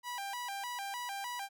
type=tone with vibrato; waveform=sawtooth; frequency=880 Hz; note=A5; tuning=in tune; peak=-34 dBFS; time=0.03-1.49 s; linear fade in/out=50 ms; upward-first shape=square; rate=3.3 Hz; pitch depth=180 cents each way; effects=none